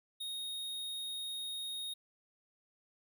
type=tone; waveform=square; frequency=3729 Hz; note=A#7; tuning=in tune; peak=-39 dBFS; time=0.2-1.94 s; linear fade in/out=10 ms; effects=none